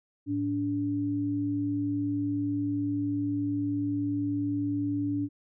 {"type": "tone pair together", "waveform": "sine", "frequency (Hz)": [108.6, 288.3], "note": ["A2", "D4"], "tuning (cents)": [-22, -32], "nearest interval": "octave + perfect fourth", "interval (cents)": 1690, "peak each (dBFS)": [-34, -27], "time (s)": [0.26, 5.29], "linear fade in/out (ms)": 50, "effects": []}